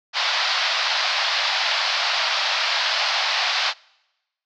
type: band-pass noise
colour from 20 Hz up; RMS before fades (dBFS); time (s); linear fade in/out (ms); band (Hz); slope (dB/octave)
white; -22; 0.13-3.74; 50; 620 to 5000; 48
effects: noise-tail reverb RT60 1.0 s tail -26 dB re dry